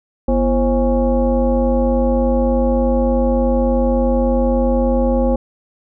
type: tone with frequency modulation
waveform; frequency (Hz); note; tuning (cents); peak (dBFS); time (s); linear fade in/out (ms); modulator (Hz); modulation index
sine; 241.7; B3; -37; -12; 0.28-5.36; 5; 290; 1.4
effects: none